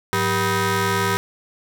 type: ring-modulated tone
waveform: 15% pulse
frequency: 289.5 Hz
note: D4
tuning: 25 cents flat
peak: -9 dBFS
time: 0.13-1.17 s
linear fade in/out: 0 ms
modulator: 684 Hz
effects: none